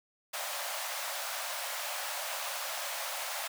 pink high-pass noise, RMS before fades -37 dBFS, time 0.33-3.48 s, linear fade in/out 10 ms, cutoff 550 Hz, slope 96 dB/octave, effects none

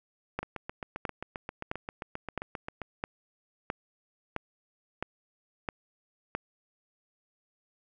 two click trains, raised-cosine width 0.5 ms, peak -16 / -21 dBFS, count 10 / 19, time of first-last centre 0.39-6.35 / 0.43-2.817 s, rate 1.51 / 7.54 Hz, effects none

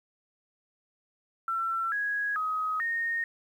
sine tone with pitch steps, 1346 / 1660 / 1263 / 1848 Hz, E6 / G#6 / D#6 / A#6, +36 / -1 / +26 / -16 cents, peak -27 dBFS, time 1.48-3.24 s, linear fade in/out 2 ms, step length 440 ms, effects 10-bit

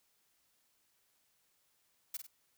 blue noise with echo, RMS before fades -39 dBFS, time 2.14-2.17 s, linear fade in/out 5 ms, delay 49 ms, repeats 2, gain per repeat -7 dB, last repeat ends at 2.268 s, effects white hiss -75 dBFS RMS until 2.57 s

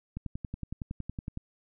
click train, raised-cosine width 5 ms, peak -23 dBFS, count 14, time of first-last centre 0.17-1.374 s, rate 10.8 Hz, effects none

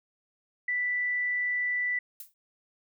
sine tone, 1975.5 Hz, B6, in tune, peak -26 dBFS, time 0.68-1.99 s, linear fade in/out 5 ms
violet noise with exponential decay, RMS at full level -38 dBFS, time 2.2-2.34 s, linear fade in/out 2 ms, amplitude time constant 30 ms
effects none

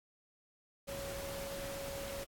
sine tone in noise, 554.4 Hz, C#5, in tune, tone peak -42 dBFS, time 0.87-2.25 s, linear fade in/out 20 ms, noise pink, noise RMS -45 dBFS, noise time 0.87-2.25 s, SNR 0 dB, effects AAC 64 kbps

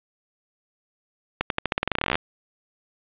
accelerating click train, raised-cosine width 0.3 ms, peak -5 dBFS, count 20, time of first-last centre 1.41-2.155 s, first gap 92 ms, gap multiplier 0.89, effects resampled to 8000 Hz + 7-bit

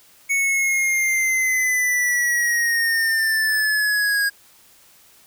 square linear sweep, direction down, 2220 to 1632 Hz, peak -18 dBFS, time 0.29-4.3 s, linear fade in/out 20 ms, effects white hiss -52 dBFS RMS until 5.26 s

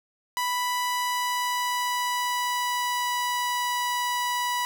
sawtooth tone with pitch glide, 987.8 to 979.8 Hz, B5 to B5, 0 to -14 cents, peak -21 dBFS, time 0.37-4.65 s, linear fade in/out 0 ms, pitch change -14 cents, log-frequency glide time 0.77-3.89 s, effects none

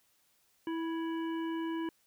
harmonic tone with a mistuned harmonic, 327.7 Hz, E4, 10 cents flat, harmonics 1 / 3 / 5 / 7 / 9, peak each -33 / -43 / -48 / -56 / -52 dBFS, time 0.67-1.89 s, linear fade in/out 2 ms, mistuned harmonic 5, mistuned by +28 cents, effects white hiss -71 dBFS RMS until 2.06 s

